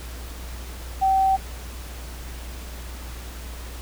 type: tone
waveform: sine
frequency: 770 Hz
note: G5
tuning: 31 cents flat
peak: -16 dBFS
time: 1.01-1.37 s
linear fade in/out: 20 ms
effects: added 60 Hz sine -34 dBFS peak until 3.81 s + pink hiss -41 dBFS RMS until 3.81 s